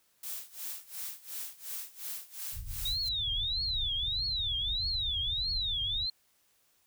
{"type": "noise with tremolo", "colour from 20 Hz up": "blue", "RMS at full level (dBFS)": -38, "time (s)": [0.23, 3.09], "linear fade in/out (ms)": 5, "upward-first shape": "sine", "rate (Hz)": 2.8, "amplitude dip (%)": 90}
{"type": "low-pass noise", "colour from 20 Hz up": "pink", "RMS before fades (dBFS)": -40, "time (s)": [2.52, 6.07], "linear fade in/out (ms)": 20, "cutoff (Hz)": 100, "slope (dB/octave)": 24}
{"type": "tone with vibrato", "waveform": "sine", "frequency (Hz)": 3729, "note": "A#7", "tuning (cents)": 0, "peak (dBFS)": -30, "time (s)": [2.85, 6.1], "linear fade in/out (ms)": 5, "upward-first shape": "triangle", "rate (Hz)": 1.6, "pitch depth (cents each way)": 280}
{"effects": ["white hiss -70 dBFS RMS until 6.86 s"]}